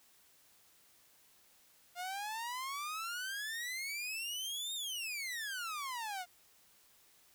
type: exponential two-way sweep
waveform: sawtooth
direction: up then down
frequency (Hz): 698.5 to 3729 to 698.5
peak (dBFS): -35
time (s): 1.95-6.26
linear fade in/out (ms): 50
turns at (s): 4.74
effects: white hiss -66 dBFS RMS until 7.34 s